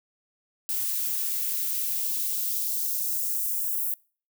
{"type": "noise with high-pass filter sweep", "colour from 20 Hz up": "violet", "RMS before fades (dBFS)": -28, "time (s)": [0.69, 3.94], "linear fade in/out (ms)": 0, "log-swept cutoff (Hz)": [810, 11000], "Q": 0.98, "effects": ["noise-tail reverb RT60 0.4 s tail -25 dB re dry"]}